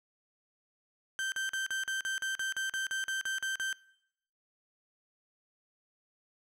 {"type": "tone bursts", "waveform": "35% pulse", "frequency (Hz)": 1560, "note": "G6", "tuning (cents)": -9, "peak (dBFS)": -30, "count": 15, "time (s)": [1.19, 3.728], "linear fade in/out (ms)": 0, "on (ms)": 130, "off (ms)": 42, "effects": ["noise-tail reverb RT60 0.8 s tail -23 dB re dry", "low-pass 11000 Hz 12 dB/octave"]}